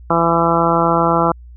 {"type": "harmonic tone", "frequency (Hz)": 167.7, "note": "E3", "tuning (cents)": 30, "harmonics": [1, 2, 3, 4, 5, 6, 7, 8], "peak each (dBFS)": [-20, -20, -20, -20, -20, -20, -20, -20], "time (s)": [0.1, 1.32], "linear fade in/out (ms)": 5, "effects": ["added 60 Hz sine -35 dBFS peak until 1.56 s"]}